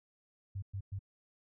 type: tone bursts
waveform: sine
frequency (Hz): 97.8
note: G2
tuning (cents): -4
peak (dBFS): -36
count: 3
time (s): 0.55-0.992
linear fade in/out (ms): 10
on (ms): 74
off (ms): 110
effects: none